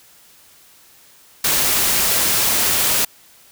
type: noise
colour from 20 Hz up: white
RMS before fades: -17 dBFS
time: 1.44-3.05 s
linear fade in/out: 5 ms
effects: white hiss -49 dBFS RMS until 3.51 s